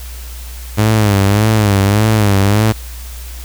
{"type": "tone with vibrato", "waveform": "sawtooth", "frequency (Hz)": 103.83, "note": "G#2", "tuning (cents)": 0, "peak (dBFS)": -5, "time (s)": [0.77, 2.73], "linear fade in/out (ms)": 20, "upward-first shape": "sine", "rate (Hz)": 1.7, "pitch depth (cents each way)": 100, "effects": ["added 60 Hz sine -26 dBFS peak until 3.44 s", "white hiss -35 dBFS RMS until 3.44 s"]}